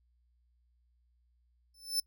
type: tone with exponential growth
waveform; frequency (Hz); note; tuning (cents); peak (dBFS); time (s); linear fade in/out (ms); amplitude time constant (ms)
sawtooth; 5280; E8; +2; -23; 1.74-2; 5; 56
effects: noise-tail reverb RT60 0.1 s tail -25 dB re dry + added 60 Hz sine -68 dBFS peak until 2.06 s